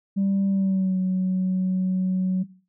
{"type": "tone with pitch glide", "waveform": "sine", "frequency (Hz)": [196, 185.86], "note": ["G3", "F#3"], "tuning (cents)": [0, 8], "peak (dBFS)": -18, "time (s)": [0.16, 2.44], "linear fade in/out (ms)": 20, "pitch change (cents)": -92, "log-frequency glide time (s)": [0.48, 0.98], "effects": ["noise-tail reverb RT60 0.4 s tail -19 dB re dry", "tanh soft clip ceiling -17 dBFS"]}